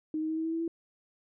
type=tone with pitch steps; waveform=sine; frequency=311.1 / 314.5 / 318 / 321.5 / 325.1 / 328.6 / 332.3 Hz; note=D#4 / D#4 / D#4 / E4 / E4 / E4 / E4; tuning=0 / +19 / +38 / -43 / -24 / -5 / +14 cents; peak=-29 dBFS; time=0.14-0.679 s; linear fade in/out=2 ms; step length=77 ms; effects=none